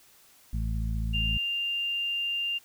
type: harmonic tone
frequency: 55 Hz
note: A1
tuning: in tune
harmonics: 1 / 2 / 3 / 4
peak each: -28 / -34 / -38 / -40 dBFS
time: 0.53-1.38 s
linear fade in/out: 5 ms
type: tone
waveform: sine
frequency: 2794 Hz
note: F7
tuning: in tune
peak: -27 dBFS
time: 1.13-2.59 s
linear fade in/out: 20 ms
effects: white hiss -58 dBFS RMS until 2.64 s